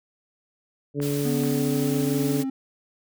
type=harmonic tone; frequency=143.6 Hz; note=D3; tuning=39 cents flat; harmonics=1 / 2 / 3 / 4; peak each=-27 / -27 / -28 / -39 dBFS; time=0.94-2.45 s; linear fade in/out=50 ms
type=clicks; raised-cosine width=0.5 ms; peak=-23 dBFS; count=2; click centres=1.002 / 1.436 s
type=noise; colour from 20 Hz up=white; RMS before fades=-36 dBFS; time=1.01-2.44 s; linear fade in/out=20 ms
type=tone with pitch glide; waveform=triangle; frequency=246.9 to 266.2 Hz; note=B3 to C4; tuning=0 to +30 cents; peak=-23 dBFS; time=1.25-2.5 s; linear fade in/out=5 ms; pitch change=+130 cents; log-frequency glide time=1.39-2.22 s
effects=none